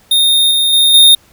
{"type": "tone with level steps", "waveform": "square", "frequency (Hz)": 3677, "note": "A#7", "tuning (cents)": -24, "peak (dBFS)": [-8, -10, -7, -3], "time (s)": [0.11, 1.15], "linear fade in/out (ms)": 5, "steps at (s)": [0.51, 0.73, 0.94], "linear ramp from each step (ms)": 2, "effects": ["pink hiss -48 dBFS RMS until 1.32 s"]}